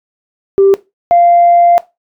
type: tone pair in turn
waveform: sine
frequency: 392 / 693.6 Hz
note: G4 / F5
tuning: 0 / -12 cents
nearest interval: minor seventh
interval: 988 cents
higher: second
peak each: -3 dBFS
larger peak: neither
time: 0.58-0.74 / 1.11-1.78 s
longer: second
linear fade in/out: 0 ms
effects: noise-tail reverb RT60 0.2 s tail -17 dB re dry + tanh soft clip ceiling 0 dBFS